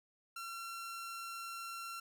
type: tone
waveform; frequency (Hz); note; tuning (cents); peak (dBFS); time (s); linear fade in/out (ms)
sawtooth; 1362; F6; -44; -39; 0.36-2; 5
effects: none